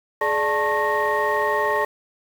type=tone cluster; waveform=sine; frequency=423.4 / 591 / 885 / 1088 / 1861 Hz; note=G#4 / D5 / A5 / C#6 / A#6; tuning=+33 / +11 / +10 / -33 / -3 cents; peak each=-24 dBFS; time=0.21-1.85 s; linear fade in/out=5 ms; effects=tanh soft clip ceiling -12 dBFS + 7-bit